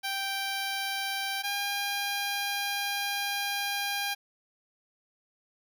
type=tone pair in turn; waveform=10% pulse; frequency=784 / 805.6 Hz; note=G5 / G5; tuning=0 / +47 cents; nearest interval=unison; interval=47 cents; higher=second; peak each=-22 / -21 dBFS; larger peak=second; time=0.03-1.43 / 1.43-4.15 s; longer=second; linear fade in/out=20 ms; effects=none